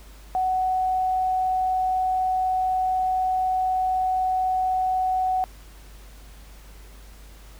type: tone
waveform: sine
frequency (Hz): 746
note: F#5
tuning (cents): +14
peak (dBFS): -20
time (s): 0.35-5.44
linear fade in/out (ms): 0
effects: added 50 Hz sine -43 dBFS peak until 7.59 s + pink hiss -51 dBFS RMS until 7.59 s